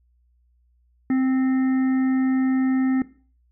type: harmonic tone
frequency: 261.6 Hz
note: C4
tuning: in tune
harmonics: 1 / 3 / 5 / 7 / 8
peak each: -17 / -37 / -40 / -38 / -44 dBFS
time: 1.1-3.02 s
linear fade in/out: 2 ms
effects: noise-tail reverb RT60 0.4 s tail -17 dB re dry + added 60 Hz sine -59 dBFS peak until 3.51 s